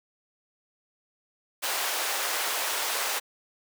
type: high-pass noise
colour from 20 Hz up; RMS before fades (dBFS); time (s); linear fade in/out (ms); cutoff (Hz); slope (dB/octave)
pink; -29; 1.62-3.2; 20; 640; 12
effects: high-pass 400 Hz 12 dB/octave